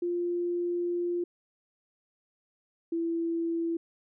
sine tone pair in turn, 349.2 / 333.7 Hz, F4 / E4, 0 / +21 cents, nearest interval minor second, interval 79 cents, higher first, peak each -27 dBFS, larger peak neither, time 0.02-1.24 / 2.92-3.77 s, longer first, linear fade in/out 5 ms, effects none

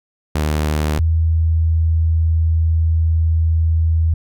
sawtooth / sine tone pair in turn, 76 / 81.14 Hz, D#2 / E2, -40 / -27 cents, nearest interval minor second, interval 113 cents, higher second, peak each -12 dBFS, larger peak neither, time 0.35-0.99 / 0.99-4.14 s, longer second, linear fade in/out 5 ms, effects none

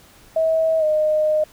sine tone with pitch glide, 644 to 614.9 Hz, E5 to D#5, -41 to -21 cents, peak -15 dBFS, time 0.36-1.44 s, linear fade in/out 5 ms, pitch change -80 cents, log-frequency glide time 0.79-0.84 s, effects pink hiss -49 dBFS RMS until 1.52 s

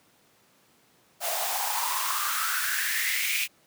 white noise with high-pass filter sweep, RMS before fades -28 dBFS, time 1.2-3.48 s, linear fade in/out 50 ms, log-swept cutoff 640 to 2500 Hz, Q 7.3, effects pink hiss -62 dBFS RMS until 3.66 s + high-pass 150 Hz 12 dB/octave

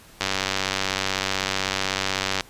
click train, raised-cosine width 0.2 ms, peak -5 dBFS, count 212, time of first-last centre 0.21-2.408 s, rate 96 Hz, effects pink hiss -49 dBFS RMS until 2.49 s + resampled to 32000 Hz

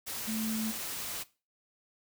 sine tone in noise, 220 Hz, A3, in tune, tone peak -32 dBFS, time 0.27-0.72 s, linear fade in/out 20 ms, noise white, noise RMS -38 dBFS, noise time 0.06-1.24 s, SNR +3 dB, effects noise-tail reverb RT60 0.3 s tail -18 dB re dry

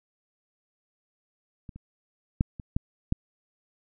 clicks, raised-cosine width 5 ms, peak -28 / -30 / -9 / -25 / -13 / -11 dBFS, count 6, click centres 1.692 / 1.76 / 2.409 / 2.598 / 2.765 / 3.124 s, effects none

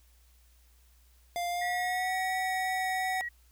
square tone with pitch glide, 698.5 to 748.6 Hz, F5 to F#5, 0 to +20 cents, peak -31 dBFS, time 1.36-3.21 s, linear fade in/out 0 ms, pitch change +120 cents, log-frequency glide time 1.48-2.16 s
sine tone with vibrato, 1926 Hz, B6, 44 cents flat, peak -33 dBFS, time 1.61-3.29 s, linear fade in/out 10 ms, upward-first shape triangle, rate 2.9 Hz, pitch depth 15 cents each way
effects added 60 Hz sine -59 dBFS peak until 3.51 s + white hiss -67 dBFS RMS until 3.51 s

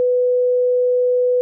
sine tone, 496.7 Hz, B4, 10 cents sharp, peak -13 dBFS, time 0-1.41 s, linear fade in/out 0 ms, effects none

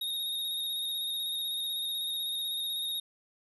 square tone with vibrato, 3729 Hz, A#7, in tune, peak -32 dBFS, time 0.01-3 s, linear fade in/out 5 ms, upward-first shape square, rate 16 Hz, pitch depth 22 cents each way, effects none

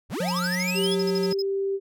square linear sweep, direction up, 36.17 to 3555 Hz, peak -28 dBFS, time 0.09-0.97 s, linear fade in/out 50 ms
square tone with pitch glide, 178.7 to 182.03 Hz, F3 to F#3, +40 to -28 cents, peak -27 dBFS, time 0.2-1.33 s, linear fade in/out 5 ms, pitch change +32 cents, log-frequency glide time 0.47-0.6 s
triangle tone bursts, 5110 Hz, D#8, 45 cents sharp, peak -28 dBFS, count 15, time 0.28-1.422 s, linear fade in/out 5 ms, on 36 ms, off 43 ms
sine tone, 392 Hz, G4, in tune, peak -23 dBFS, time 0.74-1.8 s, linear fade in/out 50 ms
effects none

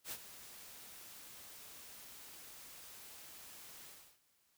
white noise with ADSR envelope, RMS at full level -42 dBFS, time 0.04-4.19 s, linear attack 75 ms, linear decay 54 ms, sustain -12 dB, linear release 330 ms, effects white hiss -75 dBFS RMS until 4.57 s

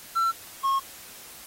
triangle tone pair in turn, 1347 / 1084.7 Hz, E6 / C#6, +37 / -38 cents, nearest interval major third, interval 375 cents, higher first, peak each -19 dBFS, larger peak neither, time 0.15-0.32 / 0.63-0.8 s, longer neither, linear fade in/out 20 ms, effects white hiss -45 dBFS RMS until 1.46 s + AAC 48 kbps

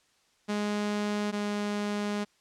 sawtooth tone pair in turn, 207.7 / 206.5 Hz, G#3 / G#3, 0 / -10 cents, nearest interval unison, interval 10 cents, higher first, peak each -24 / -25 dBFS, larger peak first, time 0.48-1.32 / 1.32-2.25 s, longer second, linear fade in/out 20 ms, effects white hiss -67 dBFS RMS until 2.4 s + low-pass 7000 Hz 12 dB/octave

